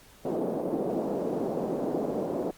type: band-pass noise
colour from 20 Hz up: white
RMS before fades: -30 dBFS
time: 0.25-2.51 s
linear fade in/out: 5 ms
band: 180 to 580 Hz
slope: 24 dB/octave
effects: pink hiss -55 dBFS RMS until 2.57 s + Opus 48 kbps